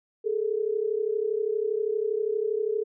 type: tone pair together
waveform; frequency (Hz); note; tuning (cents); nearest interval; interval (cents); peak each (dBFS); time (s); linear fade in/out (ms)
sine; 415.3 / 447.8; G#4 / A4; 0 / +30; minor second; 130; -27; 0.24-2.84; 20
effects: none